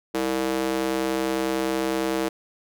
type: tone with high-pass filter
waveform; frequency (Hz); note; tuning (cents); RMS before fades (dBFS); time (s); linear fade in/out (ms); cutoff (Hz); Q
square; 65.41; C2; 0; -25; 0.14-2.29; 10; 360; 2.1
effects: none